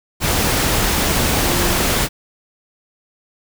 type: tone in noise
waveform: sine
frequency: 349.2 Hz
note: F4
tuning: in tune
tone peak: -25 dBFS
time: 1.41-1.81 s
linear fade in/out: 50 ms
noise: pink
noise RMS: -17 dBFS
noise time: 0.2-2.09 s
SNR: -11 dB
effects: none